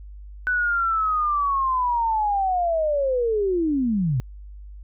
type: linear sweep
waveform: sine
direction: down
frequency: 1500 to 116.54 Hz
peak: -19 dBFS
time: 0.47-4.2 s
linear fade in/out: 0 ms
effects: added 50 Hz sine -37 dBFS peak until 4.83 s